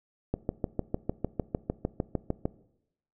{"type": "click train", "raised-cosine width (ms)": 2, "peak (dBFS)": -14, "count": 15, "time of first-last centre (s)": [0.34, 2.455], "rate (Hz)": 6.62, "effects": ["noise-tail reverb RT60 0.8 s tail -19 dB re dry"]}